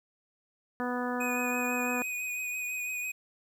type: harmonic tone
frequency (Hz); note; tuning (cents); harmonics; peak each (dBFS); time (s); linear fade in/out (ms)
246.9; B3; 0; 1 / 2 / 3 / 4 / 5 / 6 / 7; -33 / -36 / -38 / -39 / -40 / -41 / -41; 0.8-2.02; 0
type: tone with vibrato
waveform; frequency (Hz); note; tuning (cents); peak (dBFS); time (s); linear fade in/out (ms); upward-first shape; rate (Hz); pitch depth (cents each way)
square; 2489; D#7; 0; -33; 1.2-3.12; 10; triangle; 6; 28
effects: 10-bit